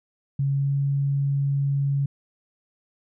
sine tone with pitch glide, 138.59 to 139.72 Hz, C#3 to C#3, 0 to +14 cents, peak -20 dBFS, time 0.39-2.06 s, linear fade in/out 5 ms, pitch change +14 cents, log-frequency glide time 0.52-0.74 s, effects none

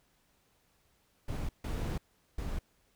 brown noise bursts at uneven times, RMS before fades -35 dBFS, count 3, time 1.28-1.49 / 1.64-1.98 / 2.38-2.59 s, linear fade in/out 5 ms, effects pink hiss -71 dBFS RMS until 2.95 s

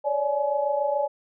sine tone cluster, 559 / 586 / 847 Hz, C#5 / D5 / G#5, +14 / -4 / +34 cents, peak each -27 / -25 / -27 dBFS, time 0.04-1.08 s, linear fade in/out 20 ms, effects none

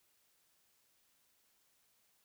silence, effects white hiss -74 dBFS RMS until 2.24 s

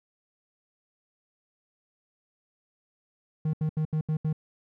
triangle tone bursts, 155.56 Hz, D#3, in tune, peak -22 dBFS, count 6, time 3.45-4.329 s, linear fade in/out 5 ms, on 84 ms, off 75 ms, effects none

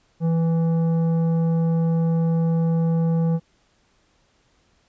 sine tone with tanh clipping, 165 Hz, E3, 2 cents sharp, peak -19 dBFS, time 0.2-3.4 s, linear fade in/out 50 ms, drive 10 dB, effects pink hiss -63 dBFS RMS until 4.88 s + resampled to 16000 Hz

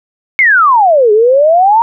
sine exponential two-way sweep, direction down then up, 2217 to 410.2 to 944 Hz, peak -4 dBFS, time 0.39-1.82 s, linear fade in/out 0 ms, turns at 1.12 s, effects none

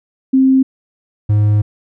sine / triangle tone pair in turn, 264.2 / 104.85 Hz, C4 / G#2, +17 / +17 cents, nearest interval octave + major third, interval 1600 cents, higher first, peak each -7 / -7 dBFS, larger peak neither, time 0.33-0.63 / 1.29-1.62 s, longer second, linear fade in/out 10 ms, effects none

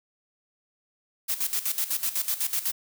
blue noise with tremolo, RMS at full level -26 dBFS, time 1.28-2.72 s, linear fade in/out 20 ms, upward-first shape square, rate 8 Hz, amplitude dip 75%, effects none

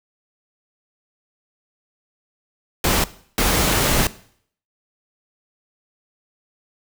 pink noise bursts at uneven times, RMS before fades -18 dBFS, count 2, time 2.84-3.04 / 3.38-4.07 s, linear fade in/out 2 ms, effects noise-tail reverb RT60 0.6 s tail -18 dB re dry

